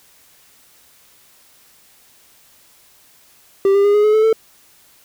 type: tone with pitch steps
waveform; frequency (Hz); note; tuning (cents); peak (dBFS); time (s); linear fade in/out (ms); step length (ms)
triangle; 392 / 400.2 / 408.6 / 417.2 / 426 / 435 / 444.1; G4 / G4 / G#4 / G#4 / G#4 / A4 / A4; 0 / +36 / -28 / +8 / +44 / -20 / +16; -8; 3.65-4.329; 2; 97
effects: white hiss -51 dBFS RMS until 5.04 s